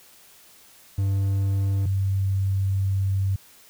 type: tone pair in turn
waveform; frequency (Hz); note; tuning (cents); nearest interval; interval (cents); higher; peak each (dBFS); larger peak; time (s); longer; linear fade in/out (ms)
triangle / sine; 98 / 96.93; G2 / G2; 0 / -19; unison; 19; first; -18 / -20; first; 0.98-1.86 / 1.86-3.36; second; 5
effects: white hiss -52 dBFS RMS until 3.69 s